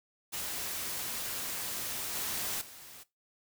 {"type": "noise with level steps", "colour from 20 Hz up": "white", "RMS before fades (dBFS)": [-37, -35, -50], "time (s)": [0.32, 3.04], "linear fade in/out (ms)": 20, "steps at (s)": [2.15, 2.61], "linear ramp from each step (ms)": 5, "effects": ["noise-tail reverb RT60 0.2 s tail -18 dB re dry"]}